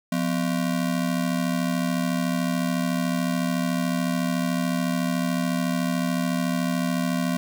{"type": "ring-modulated tone", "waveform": "square", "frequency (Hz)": 214.4, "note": "A3", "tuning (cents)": -45, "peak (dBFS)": -20, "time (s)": [0.12, 7.37], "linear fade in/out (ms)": 0, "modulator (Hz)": 36.9, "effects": ["8-bit"]}